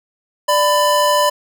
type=tone pair together; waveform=square; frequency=590 / 1001.2 Hz; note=D5 / B5; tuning=+8 / +23 cents; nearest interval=major sixth; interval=915 cents; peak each=-16 / -15 dBFS; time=0.48-1.3 s; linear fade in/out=10 ms; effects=none